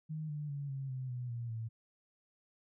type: tone with pitch steps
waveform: sine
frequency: 155.56 / 148.62 / 141.99 / 135.66 / 129.61 / 123.83 / 118.3 / 113.02 Hz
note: D#3 / D3 / C#3 / C#3 / C3 / B2 / A#2 / A2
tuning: 0 / +21 / +42 / -37 / -16 / +5 / +26 / +47 cents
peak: -37 dBFS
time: 0.09-1.69 s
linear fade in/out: 20 ms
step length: 200 ms
effects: none